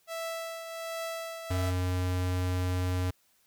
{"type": "tone with tremolo", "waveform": "sawtooth", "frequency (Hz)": 659.3, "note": "E5", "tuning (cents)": 0, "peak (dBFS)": -29, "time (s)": [0.07, 1.73], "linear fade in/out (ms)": 50, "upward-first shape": "triangle", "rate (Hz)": 1.3, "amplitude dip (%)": 55}
{"type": "tone", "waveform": "square", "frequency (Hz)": 91, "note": "F#2", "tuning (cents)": -28, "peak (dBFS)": -28, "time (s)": [1.5, 3.11], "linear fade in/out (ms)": 10}
{"effects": ["white hiss -68 dBFS RMS until 3.46 s"]}